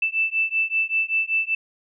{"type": "beating tone pair", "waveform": "sine", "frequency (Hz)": [2645, 2650.2], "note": ["E7", "E7"], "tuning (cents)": [5, 9], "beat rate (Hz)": 5.2, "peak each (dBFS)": -23, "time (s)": [0.02, 1.55], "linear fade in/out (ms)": 5, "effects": []}